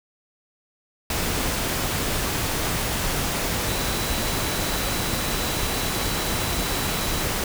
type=tone in noise; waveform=sine; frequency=3951 Hz; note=B7; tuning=in tune; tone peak=-36 dBFS; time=3.68-7.24 s; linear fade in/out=2 ms; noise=pink; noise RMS=-25 dBFS; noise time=1.1-7.44 s; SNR=-14 dB; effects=none

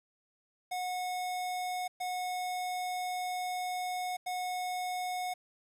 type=tone bursts at uneven times; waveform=square; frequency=729 Hz; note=F#5; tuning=26 cents flat; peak=-34 dBFS; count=3; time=0.71-1.88 / 2-4.17 / 4.26-5.34 s; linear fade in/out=10 ms; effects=resampled to 32000 Hz + 10-bit

